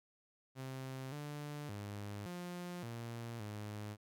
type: tone with pitch steps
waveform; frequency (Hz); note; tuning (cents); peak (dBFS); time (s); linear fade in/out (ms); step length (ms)
sawtooth; 131.8 / 147.3 / 102.4 / 177 / 116.8 / 105; C3 / D3 / G#2 / F3 / A#2 / G#2; +13 / +6 / -24 / +23 / +4 / +19; -39; 0.55-3.97; 50; 570
effects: none